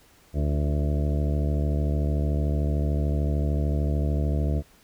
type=harmonic tone with a mistuned harmonic; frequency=73.42 Hz; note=D2; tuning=in tune; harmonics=1 / 2 / 3 / 4 / 5 / 6 / 7 / 8 / 9; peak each=-23 / -28 / -34 / -35 / -39 / -40 / -40 / -42 / -39 dBFS; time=0.33-4.63 s; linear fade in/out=50 ms; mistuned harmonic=5; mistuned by=-33 cents; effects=pink hiss -57 dBFS RMS until 4.83 s